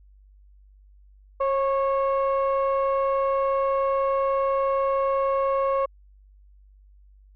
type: tone pair together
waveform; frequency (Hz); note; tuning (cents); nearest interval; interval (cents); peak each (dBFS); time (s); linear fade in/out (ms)
sine; 542.4 / 1100; C#5 / C#6; -38 / -14; octave; 1224; -20 / -23; 1.4-5.86; 10
effects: tanh soft clip ceiling -17 dBFS + added 49 Hz sine -50 dBFS peak until 7.35 s